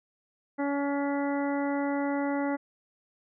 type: harmonic tone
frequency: 282.7 Hz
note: C#4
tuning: 34 cents sharp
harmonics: 1 / 2 / 3 / 4 / 5 / 6 / 7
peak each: -28 / -33 / -35 / -43 / -41 / -47 / -41 dBFS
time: 0.58-2.57 s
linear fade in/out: 20 ms
effects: none